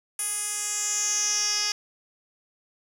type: tone with band-pass filter sweep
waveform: 10% pulse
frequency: 415.3 Hz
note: G#4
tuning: in tune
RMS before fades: -27 dBFS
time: 0.19-1.72 s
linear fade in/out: 2 ms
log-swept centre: 10000 to 4900 Hz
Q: 4.6
effects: none